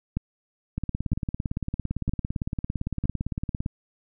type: two click trains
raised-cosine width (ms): 5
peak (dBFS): -15 / -13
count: 52 / 4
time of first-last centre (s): 0.78-3.661 / 0.17-3.055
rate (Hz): 17.7 / 1.04
effects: none